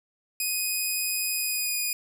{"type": "tone with pitch glide", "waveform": "5% pulse", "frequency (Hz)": [2498, 2465], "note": ["D#7", "D#7"], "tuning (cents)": [6, -17], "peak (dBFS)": -17, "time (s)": [0.4, 1.93], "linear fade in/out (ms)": 2, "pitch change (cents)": -23, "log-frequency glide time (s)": [1.34, 1.75], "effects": []}